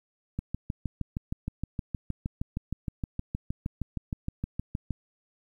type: click train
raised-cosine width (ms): 5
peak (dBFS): -18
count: 30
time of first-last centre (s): 0.39-4.907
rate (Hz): 6.42
effects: 10-bit